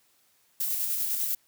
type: noise with tremolo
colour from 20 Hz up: violet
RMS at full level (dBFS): -28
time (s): 0.6-1.35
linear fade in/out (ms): 5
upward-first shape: square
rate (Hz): 10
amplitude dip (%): 25
effects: white hiss -66 dBFS RMS until 1.47 s + high-pass 60 Hz 12 dB/octave